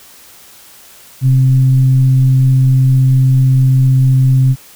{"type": "tone with frequency modulation", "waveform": "sine", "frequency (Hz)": 130.81, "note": "C3", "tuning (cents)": 0, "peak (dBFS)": -6, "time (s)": [1.21, 4.56], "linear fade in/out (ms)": 50, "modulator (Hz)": 133, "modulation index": 0.24, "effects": ["white hiss -40 dBFS RMS until 4.75 s"]}